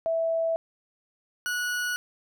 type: tone pair in turn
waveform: sine / 40% pulse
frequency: 657 / 1465.2 Hz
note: E5 / F#6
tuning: -6 / -17 cents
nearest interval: octave + major second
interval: 1389 cents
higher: second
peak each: -23 / -26 dBFS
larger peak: first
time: 0.06-0.56 / 1.46-1.96 s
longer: neither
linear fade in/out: 0 ms
effects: none